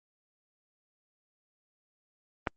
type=click; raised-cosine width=0.5 ms; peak=-12 dBFS; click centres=2.472 s; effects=Opus 32 kbps